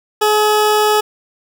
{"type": "tone", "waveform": "20% pulse", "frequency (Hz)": 424.3, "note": "G#4", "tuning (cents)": 37, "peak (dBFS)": -6, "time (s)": [0.21, 1.01], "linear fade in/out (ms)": 10, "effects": []}